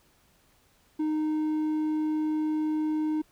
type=tone with hard clipping; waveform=sine; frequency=308.7 Hz; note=D#4; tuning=14 cents flat; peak=-26 dBFS; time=0.99-3.22 s; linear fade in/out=10 ms; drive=3 dB; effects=pink hiss -64 dBFS RMS until 3.31 s